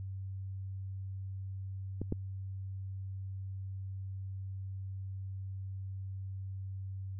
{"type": "clicks", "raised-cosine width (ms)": 3, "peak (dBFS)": [-23, -19], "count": 2, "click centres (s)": [2.016, 2.124], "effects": ["added 96 Hz sine -38 dBFS peak until 7.19 s"]}